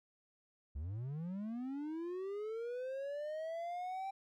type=linear sweep; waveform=triangle; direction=up; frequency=64.4 to 784 Hz; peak=-37 dBFS; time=0.75-4.11 s; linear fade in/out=10 ms; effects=none